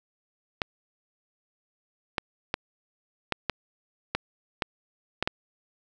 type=clicks; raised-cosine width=0.3 ms; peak=-9 dBFS; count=9; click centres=0.618 / 2.182 / 2.541 / 3.323 / 3.497 / 4.15 / 4.622 / 5.226 / 5.275 s; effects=none